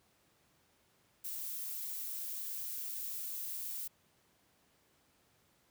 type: noise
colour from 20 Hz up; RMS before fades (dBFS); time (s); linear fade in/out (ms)
violet; -41; 1.24-3.88; 10
effects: pink hiss -71 dBFS RMS until 5.7 s + high-pass 80 Hz 12 dB/octave